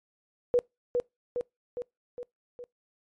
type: tone with echo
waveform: sine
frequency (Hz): 488.2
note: B4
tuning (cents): -20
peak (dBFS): -19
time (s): 0.54-0.59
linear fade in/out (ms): 0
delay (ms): 410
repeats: 5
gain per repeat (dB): -4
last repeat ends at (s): 2.64
effects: noise-tail reverb RT60 0.2 s tail -25 dB re dry + MP3 48 kbps